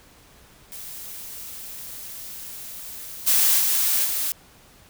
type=noise with level steps; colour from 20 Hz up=blue; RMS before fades=-37 / -18 / -21 / -25 dBFS; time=0.72-4.32 s; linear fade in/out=0 ms; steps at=3.26 / 3.58 / 4.04 s; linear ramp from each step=20 ms; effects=pink hiss -52 dBFS RMS until 4.89 s